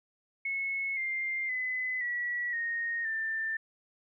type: tone with pitch steps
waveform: sine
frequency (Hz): 2190 / 2102 / 2018 / 1936.5 / 1858.7 / 1784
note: C#7 / C7 / B6 / B6 / A#6 / A6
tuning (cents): -22 / +7 / +37 / -35 / -6 / +23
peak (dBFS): -30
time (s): 0.45-3.57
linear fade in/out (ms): 5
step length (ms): 520
effects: none